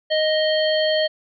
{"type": "harmonic tone with a mistuned harmonic", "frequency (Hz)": 622.3, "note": "D#5", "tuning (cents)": 0, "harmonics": [1, 3, 5, 7], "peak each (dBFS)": [-18, -27, -25, -27], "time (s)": [0.1, 1.08], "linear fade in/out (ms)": 20, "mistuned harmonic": 5, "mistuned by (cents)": 23, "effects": []}